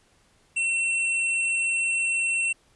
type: tone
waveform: square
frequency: 2707 Hz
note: E7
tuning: 45 cents sharp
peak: -23 dBFS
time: 0.56-2.53 s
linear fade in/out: 10 ms
effects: pink hiss -62 dBFS RMS until 2.75 s + resampled to 24000 Hz